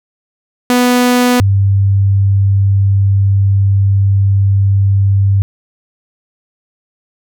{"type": "tone pair in turn", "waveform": ["sawtooth", "sine"], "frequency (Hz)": [246.9, 98.55], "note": ["B3", "G2"], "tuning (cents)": [0, 10], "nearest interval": "octave + major third", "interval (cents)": 1590, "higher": "first", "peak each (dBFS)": [-4, -7], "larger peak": "first", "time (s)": [[0.7, 1.4], [1.4, 5.42]], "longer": "second", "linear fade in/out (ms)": 0, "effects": []}